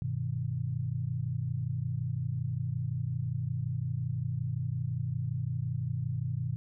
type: chord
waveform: sine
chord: G augmented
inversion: none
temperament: equal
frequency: 98 / 123.47 / 155.56 Hz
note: G2 / B2 / D#3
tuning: 0 / 0 / 0 cents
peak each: -37 / -32 / -36 dBFS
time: 0.02-6.56 s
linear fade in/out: 0 ms
effects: none